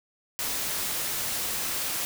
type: noise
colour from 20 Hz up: white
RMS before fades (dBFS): -30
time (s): 0.39-2.05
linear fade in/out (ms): 0
effects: none